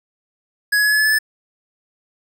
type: tone with pitch steps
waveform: square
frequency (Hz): 1673 / 1684.6 / 1696.4 / 1708.2 / 1720 / 1732 / 1744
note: G#6 / G#6 / G#6 / G#6 / A6 / A6 / A6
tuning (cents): +12 / +24 / +36 / +48 / -40 / -28 / -16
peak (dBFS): -14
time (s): 0.72-1.189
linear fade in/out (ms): 10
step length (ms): 67
effects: 9-bit